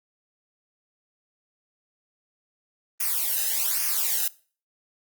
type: noise with flanger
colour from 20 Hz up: blue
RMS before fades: -25 dBFS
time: 3-4.28 s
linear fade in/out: 5 ms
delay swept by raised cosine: 0.25 to 0.9 ms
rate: 1.2 Hz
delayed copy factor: -0.9
effects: noise-tail reverb RT60 0.4 s tail -21 dB re dry + Opus 32 kbps